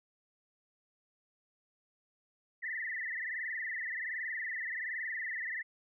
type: tone with frequency modulation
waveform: sine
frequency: 1898 Hz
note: A#6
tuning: 31 cents sharp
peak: -35 dBFS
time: 2.62-5.63 s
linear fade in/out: 20 ms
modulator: 21.3 Hz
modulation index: 6.6
effects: none